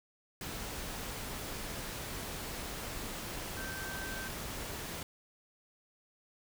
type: tone in noise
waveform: sine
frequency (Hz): 1555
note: G6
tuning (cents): -14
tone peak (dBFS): -42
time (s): 3.57-4.28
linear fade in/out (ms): 2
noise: pink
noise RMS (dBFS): -41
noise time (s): 0.41-5.03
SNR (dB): -4
effects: none